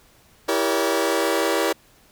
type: chord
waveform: sawtooth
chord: E diminished seventh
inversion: none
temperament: just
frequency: 329.6 / 395.6 / 474.7 / 569.6 Hz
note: E4 / G4 / Bb4 / Db5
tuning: 0 / +16 / +31 / +47 cents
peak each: -21 dBFS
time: 0.48-1.73 s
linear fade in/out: 10 ms
effects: pink hiss -55 dBFS RMS until 2.11 s